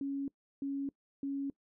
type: tone bursts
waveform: sine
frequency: 277.2 Hz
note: C#4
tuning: in tune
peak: -33 dBFS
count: 3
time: 0.01-1.5 s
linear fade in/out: 2 ms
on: 270 ms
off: 340 ms
effects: noise-tail reverb RT60 0.1 s tail -22 dB re dry